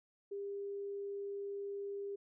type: tone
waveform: sine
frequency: 400.7 Hz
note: G4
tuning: 38 cents sharp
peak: -39 dBFS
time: 0.31-2.16 s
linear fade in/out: 10 ms
effects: none